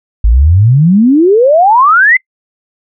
sine exponential sweep, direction up, 50.2 to 2091 Hz, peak -3 dBFS, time 0.24-2.17 s, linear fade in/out 5 ms, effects noise-tail reverb RT60 0.1 s tail -26 dB re dry

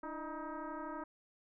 sine tone with frequency modulation, 329.1 Hz, E4, 3 cents flat, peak -40 dBFS, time 0.03-1.04 s, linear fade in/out 5 ms, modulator 313 Hz, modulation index 3.5, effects none

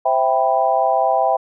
sine chord, C major seventh, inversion none, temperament equal, 523.3 / 659.3 / 784 / 987.8 Hz, C5 / E5 / G5 / B5, 0 / 0 / 0 / 0 cents, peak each -22 / -18 / -17 / -23 dBFS, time 0.05-1.37 s, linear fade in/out 10 ms, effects none

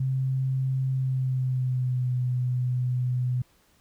sine tone with pitch glide, 131.9 to 125.29 Hz, C3 to B2, +14 to +25 cents, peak -23 dBFS, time 0-3.42 s, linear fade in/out 5 ms, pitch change -89 cents, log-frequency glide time 0.9-2.14 s, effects pink hiss -63 dBFS RMS until 3.8 s

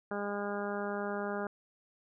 harmonic tone, 203.4 Hz, G#3, 36 cents flat, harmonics 1 / 2 / 3 / 4 / 5 / 6 / 7 / 8, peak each -39 / -38 / -40 / -42 / -47 / -45 / -43 / -47 dBFS, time 0.11-1.47 s, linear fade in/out 2 ms, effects none

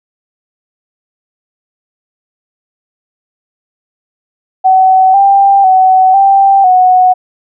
sine tone with pitch steps, 755 / 791 / 752 / 785 / 737 Hz, F#5 / G5 / F#5 / G5 / F#5, +35 / +15 / +28 / +2 / -7 cents, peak -3 dBFS, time 4.64-7.14 s, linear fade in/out 20 ms, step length 500 ms, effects none

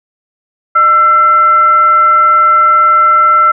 sine tone with frequency modulation, 1339 Hz, E6, 27 cents sharp, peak -4 dBFS, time 0.75-3.52 s, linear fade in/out 10 ms, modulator 730 Hz, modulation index 0.26, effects none

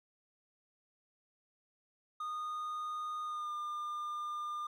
triangle tone with pitch glide, 1230 to 1203.3 Hz, D#6 to D6, -20 to +42 cents, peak -35 dBFS, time 2.2-4.67 s, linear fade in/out 5 ms, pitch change -38 cents, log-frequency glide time 3.24-3.53 s, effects none

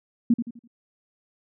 sine tone with echo, 235.4 Hz, A#3, 17 cents sharp, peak -14 dBFS, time 0.3-0.34 s, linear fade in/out 5 ms, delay 84 ms, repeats 4, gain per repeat -9 dB, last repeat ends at 0.676 s, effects none

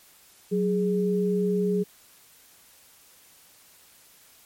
sine tone pair together, 185 / 415.3 Hz, F#3 / G#4, 0 / 0 cents, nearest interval octave + major second, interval 1400 cents, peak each -24 dBFS, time 0.51-1.84 s, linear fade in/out 20 ms, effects white hiss -55 dBFS RMS until 4.45 s + MP3 64 kbps

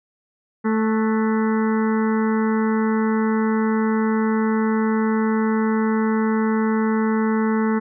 harmonic tone with a mistuned harmonic, 220 Hz, A3, in tune, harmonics 1 / 2 / 4 / 5 / 6 / 7 / 8 / 9, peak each -18 / -24 / -30 / -32 / -34 / -35 / -36 / -37 dBFS, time 0.64-7.8 s, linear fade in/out 20 ms, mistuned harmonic 7, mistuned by -57 cents, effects none

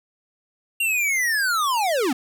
square linear sweep, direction down, 2794 to 233.1 Hz, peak -20 dBFS, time 0.8-2.13 s, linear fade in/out 5 ms, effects none

